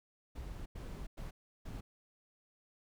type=noise bursts at uneven times; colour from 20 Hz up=brown; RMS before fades=-44 dBFS; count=4; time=0.35-0.66 / 0.75-1.07 / 1.17-1.31 / 1.65-1.81 s; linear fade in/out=10 ms; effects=none